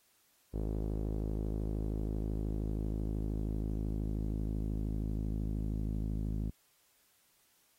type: tone with low-pass filter sweep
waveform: sawtooth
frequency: 52.9 Hz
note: G#1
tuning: 33 cents sharp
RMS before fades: -35 dBFS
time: 0.53-6.51 s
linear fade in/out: 20 ms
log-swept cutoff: 410 to 240 Hz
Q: 1.6
effects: white hiss -70 dBFS RMS until 7.78 s + AAC 48 kbps